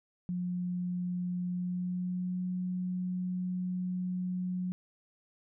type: tone with pitch glide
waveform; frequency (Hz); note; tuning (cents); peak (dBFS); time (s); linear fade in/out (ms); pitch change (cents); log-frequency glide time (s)
sine; 178.8 to 181.93; F3 to F#3; +41 to -29; -31; 0.29-4.72; 0; +30; 1.47-2.45
effects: none